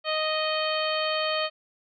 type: harmonic tone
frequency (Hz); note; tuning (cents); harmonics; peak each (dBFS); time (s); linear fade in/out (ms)
622.3; D#5; 0; 1 / 2 / 3 / 4 / 5 / 6 / 7; -28 / -31 / -35 / -34 / -32 / -39 / -34; 0.04-1.5; 50
effects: none